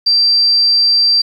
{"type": "tone", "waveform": "sine", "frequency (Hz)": 4700, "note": "D8", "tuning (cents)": 1, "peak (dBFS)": -8, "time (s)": [0.06, 1.22], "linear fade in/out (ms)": 10, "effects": ["7-bit"]}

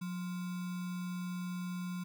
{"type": "tone with sample-and-hold", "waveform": "sine", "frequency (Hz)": 180, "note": "F#3", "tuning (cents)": -47, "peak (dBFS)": -36, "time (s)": [0.01, 2.04], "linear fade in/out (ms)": 10, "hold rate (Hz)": 1225, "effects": []}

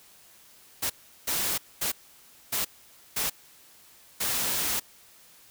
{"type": "noise bursts at uneven times", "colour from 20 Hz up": "white", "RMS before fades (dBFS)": -28, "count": 6, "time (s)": [[0.82, 0.9], [1.27, 1.58], [1.81, 1.92], [2.52, 2.65], [3.16, 3.3], [4.2, 4.8]], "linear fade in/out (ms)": 10, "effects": ["white hiss -55 dBFS RMS until 5.5 s"]}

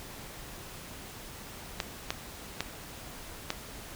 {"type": "clicks", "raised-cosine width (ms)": 0.2, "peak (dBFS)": -12, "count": 4, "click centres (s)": [1.802, 2.105, 2.606, 3.504], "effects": ["pink hiss -45 dBFS RMS until 3.95 s"]}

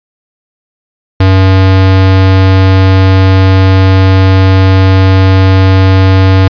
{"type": "tone", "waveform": "square", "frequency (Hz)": 95, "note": "F#2", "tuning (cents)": 46, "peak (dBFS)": -3, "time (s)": [1.2, 6.48], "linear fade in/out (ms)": 5, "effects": ["resampled to 11025 Hz"]}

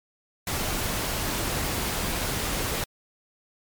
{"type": "noise", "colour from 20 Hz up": "pink", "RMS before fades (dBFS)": -28, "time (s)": [0.47, 2.84], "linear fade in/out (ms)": 2, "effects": ["MP3 96 kbps"]}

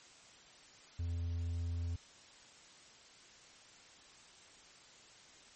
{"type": "tone", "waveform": "triangle", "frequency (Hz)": 85.1, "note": "F2", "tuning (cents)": -44, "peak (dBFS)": -33, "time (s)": [0.99, 1.96], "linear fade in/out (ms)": 5, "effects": ["white hiss -59 dBFS RMS until 5.55 s", "MP3 32 kbps"]}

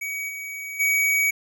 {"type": "tone with level steps", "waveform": "square", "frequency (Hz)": 2262, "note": "C#7", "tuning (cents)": 34, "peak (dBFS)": [-28, -32, -19], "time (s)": [0.01, 1.31], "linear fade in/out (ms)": 10, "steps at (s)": [0.28, 0.79], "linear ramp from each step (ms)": 20, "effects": []}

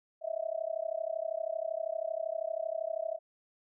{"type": "tone with amplitude modulation", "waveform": "sine", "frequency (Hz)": 649, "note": "E5", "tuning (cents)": -27, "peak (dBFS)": -28, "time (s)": [0.21, 3.19], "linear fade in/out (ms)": 50, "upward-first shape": "sine", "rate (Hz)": 32.7, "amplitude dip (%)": 100, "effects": []}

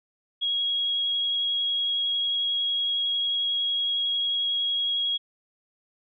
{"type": "tone with vibrato", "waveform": "sine", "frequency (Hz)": 3304, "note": "G#7", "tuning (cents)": -10, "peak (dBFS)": -23, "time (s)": [0.41, 5.18], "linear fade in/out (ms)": 20, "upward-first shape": "triangle", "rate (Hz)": 11, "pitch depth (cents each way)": 10, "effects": []}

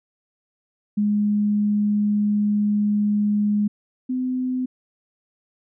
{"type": "tone pair in turn", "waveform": "sine", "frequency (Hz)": [207.7, 254.7], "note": ["G#3", "C4"], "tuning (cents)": [0, -46], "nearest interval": "major third", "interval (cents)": 354, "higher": "second", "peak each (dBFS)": [-17, -21], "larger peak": "first", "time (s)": [[0.97, 3.68], [4.09, 4.66]], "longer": "first", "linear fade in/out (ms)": 10, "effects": []}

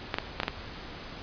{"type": "clicks", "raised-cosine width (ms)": 0.3, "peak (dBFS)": -11, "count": 5, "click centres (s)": [0.142, 0.185, 0.401, 0.433, 0.481], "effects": ["pink hiss -42 dBFS RMS until 1.22 s", "resampled to 11025 Hz"]}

